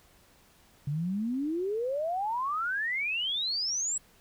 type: exponential sweep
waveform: sine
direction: up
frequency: 138.2 to 7902 Hz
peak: -28 dBFS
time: 0.87-3.98 s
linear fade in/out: 5 ms
effects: pink hiss -61 dBFS RMS until 4.2 s